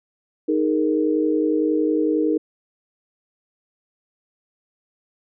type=chord; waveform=sine; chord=D# suspended fourth; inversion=none; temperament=equal; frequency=311.1 / 415.3 / 466.2 Hz; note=D#4 / G#4 / A#4; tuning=0 / 0 / 0 cents; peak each=-19 / -24 / -23 dBFS; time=0.48-2.38 s; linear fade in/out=10 ms; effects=none